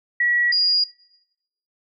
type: tone pair in turn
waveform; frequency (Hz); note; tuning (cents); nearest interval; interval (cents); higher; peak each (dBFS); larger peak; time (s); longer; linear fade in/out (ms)
sine; 1928 / 4858; B6 / D#8; -42 / -42; octave + major third; 1600; second; -16; neither; 0.2-0.52 / 0.52-0.84; neither; 5
effects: noise-tail reverb RT60 0.9 s tail -22 dB re dry